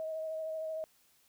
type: tone with vibrato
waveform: sine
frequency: 635 Hz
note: D#5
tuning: 35 cents sharp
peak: -35 dBFS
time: 0-0.84 s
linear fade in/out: 0 ms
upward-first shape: sine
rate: 13 Hz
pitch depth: 18 cents each way
effects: white hiss -68 dBFS RMS until 1.28 s